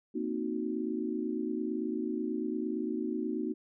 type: chord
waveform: sine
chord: C half-diminished seventh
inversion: third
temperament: equal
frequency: 233.1 / 261.6 / 311.1 / 370 Hz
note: Bb3 / C4 / Eb4 / Gb4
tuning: 0 / 0 / 0 / 0 cents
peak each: -36 / -38 / -35 / -37 dBFS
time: 0.14-3.54 s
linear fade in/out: 20 ms
effects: none